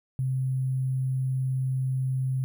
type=tone with sample-and-hold; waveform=sine; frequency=130.81 Hz; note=C3; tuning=in tune; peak=-24 dBFS; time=0.19-2.44 s; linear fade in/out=0 ms; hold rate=11025 Hz; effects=none